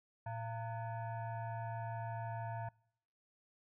sine tone with frequency modulation, 113.3 Hz, A#2, 49 cents flat, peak -39 dBFS, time 0.26-2.69 s, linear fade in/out 5 ms, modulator 799 Hz, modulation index 1.1, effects noise-tail reverb RT60 0.7 s tail -26 dB re dry

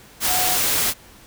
sine tone in noise, 733 Hz, F#5, 16 cents flat, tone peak -25 dBFS, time 0.26-0.58 s, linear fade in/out 50 ms, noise white, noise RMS -20 dBFS, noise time 0.2-0.94 s, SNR -8 dB, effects pink hiss -47 dBFS RMS until 1.26 s

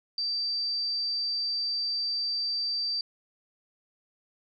sine tone, 4662 Hz, D8, 14 cents flat, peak -27 dBFS, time 0.18-3.01 s, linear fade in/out 2 ms, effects none

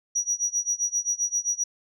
sine tone with tremolo, 5800 Hz, F#8, 35 cents flat, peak -19 dBFS, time 0.15-1.64 s, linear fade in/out 10 ms, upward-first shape sine, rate 7.6 Hz, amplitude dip 95%, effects tanh soft clip ceiling -18 dBFS

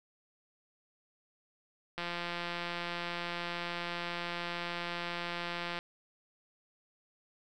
click train, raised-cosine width 0.3 ms, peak -21 dBFS, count 660, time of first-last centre 1.98-5.789 s, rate 173 Hz, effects none

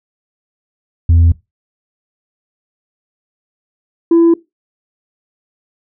sine tone pair in turn, 83.8 / 335.2 Hz, E2 / E4, +29 / +29 cents, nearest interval 2 octaves, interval 2400 cents, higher second, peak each -3 dBFS, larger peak neither, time 1.09-1.32 / 4.11-4.34 s, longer neither, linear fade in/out 5 ms, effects noise-tail reverb RT60 0.2 s tail -21 dB re dry + tanh soft clip ceiling -4 dBFS

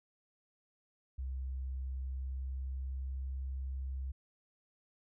sine tone with pitch glide, 65.41 to 66.21 Hz, C2 to C2, 0 to +21 cents, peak -36 dBFS, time 1.18-4.12 s, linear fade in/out 10 ms, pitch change +21 cents, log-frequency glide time 1.85-3.4 s, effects none

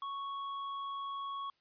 sine tone with tanh clipping, 1108.7 Hz, C#6, in tune, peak -39 dBFS, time 0.02-1.5 s, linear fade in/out 2 ms, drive 9 dB, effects white hiss -75 dBFS RMS until 1.6 s + resampled to 11025 Hz

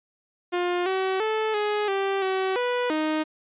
sawtooth tone with pitch steps, 354.3 / 379.3 / 436.4 / 418.3 / 391.2 / 379.6 / 491.5 / 310.4 Hz, F4 / F#4 / A4 / G#4 / G4 / F#4 / B4 / D#4, +25 / +43 / -14 / +12 / -4 / +44 / -8 / -4 cents, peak -19 dBFS, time 0.52-3.24 s, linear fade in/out 20 ms, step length 340 ms, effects resampled to 8000 Hz

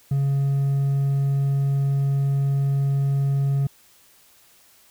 triangle tone with hard clipping, 138.59 Hz, C#3, in tune, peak -19 dBFS, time 0.11-3.67 s, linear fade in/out 5 ms, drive 5 dB, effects white hiss -55 dBFS RMS until 4.9 s

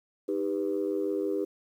sine chord, Eb augmented, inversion none, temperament equal with one note detuned, 311.1 / 397.2 / 493.9 Hz, Eb4 / G4 / B4, 0 / +23 / 0 cents, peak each -31 / -29 / -33 dBFS, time 0.28-1.45 s, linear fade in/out 10 ms, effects tanh soft clip ceiling -19 dBFS + 10-bit

